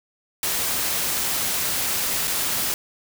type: noise with dropouts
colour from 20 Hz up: white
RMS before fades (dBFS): -24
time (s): 0.43-2.74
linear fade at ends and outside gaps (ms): 1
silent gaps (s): 2.273-2.277
effects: none